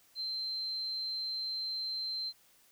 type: tone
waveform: sine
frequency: 4119 Hz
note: C8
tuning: 28 cents flat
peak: -34 dBFS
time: 0.15-2.33 s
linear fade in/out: 50 ms
effects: white hiss -65 dBFS RMS until 2.71 s